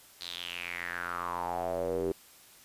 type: tone with band-pass filter sweep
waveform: square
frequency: 43.65 Hz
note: F1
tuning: in tune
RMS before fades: -35 dBFS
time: 0.21-2.12 s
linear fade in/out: 0 ms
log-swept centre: 4200 to 380 Hz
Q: 5.6
effects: white hiss -56 dBFS RMS until 2.64 s + resampled to 32000 Hz